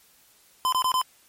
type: tone bursts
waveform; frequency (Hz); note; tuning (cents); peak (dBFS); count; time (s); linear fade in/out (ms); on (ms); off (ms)
square; 1024; C6; -38; -21; 4; 0.65-1.015; 0; 74; 23
effects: white hiss -58 dBFS RMS until 1.28 s + MP3 64 kbps